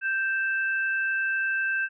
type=tone pair together; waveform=sine; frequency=1568 / 2637 Hz; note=G6 / E7; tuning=0 / 0 cents; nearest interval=major sixth; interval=900 cents; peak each=-24 / -33 dBFS; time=0.01-1.89 s; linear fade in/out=50 ms; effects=none